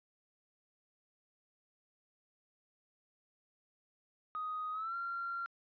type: tone with pitch glide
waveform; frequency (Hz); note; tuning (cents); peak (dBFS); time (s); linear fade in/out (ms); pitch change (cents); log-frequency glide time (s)
triangle; 1249 to 1377.9; D#6 to F6; +6 to -24; -33; 4.35-5.46; 0; +170; 4.72-4.95
effects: tanh soft clip ceiling -34 dBFS + resampled to 11025 Hz